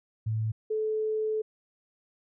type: tone pair in turn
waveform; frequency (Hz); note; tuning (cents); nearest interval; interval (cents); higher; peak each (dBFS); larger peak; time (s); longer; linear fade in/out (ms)
sine; 110 / 433.8; A2 / A4; 0 / -25; 2 octaves; 2375; second; -26 / -26; neither; 0.26-0.52 / 0.7-1.42; second; 10
effects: none